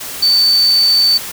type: tone in noise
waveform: sine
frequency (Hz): 4543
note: C#8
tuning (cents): +42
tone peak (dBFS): -8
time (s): 0.22-1.18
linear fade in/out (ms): 10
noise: white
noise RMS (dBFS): -26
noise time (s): 0-1.32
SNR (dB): +15
effects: none

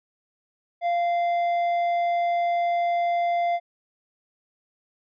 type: tone with tanh clipping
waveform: sine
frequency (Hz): 693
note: F5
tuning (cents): -14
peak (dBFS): -22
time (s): 0.81-3.6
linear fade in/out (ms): 50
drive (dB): 7
effects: none

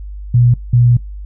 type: tone bursts at uneven times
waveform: sine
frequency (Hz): 121.2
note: B2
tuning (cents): -32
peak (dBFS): -6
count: 2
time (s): 0.34-0.54 / 0.73-0.97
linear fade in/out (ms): 5
effects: noise-tail reverb RT60 0.2 s tail -25 dB re dry + added 50 Hz sine -25 dBFS peak until 1.25 s

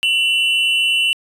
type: tone pair together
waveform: triangle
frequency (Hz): 2724 / 2960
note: F7 / F#7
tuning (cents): -44 / 0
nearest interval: minor second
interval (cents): 144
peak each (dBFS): -15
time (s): 0.03-1.13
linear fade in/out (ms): 0
effects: resampled to 32000 Hz

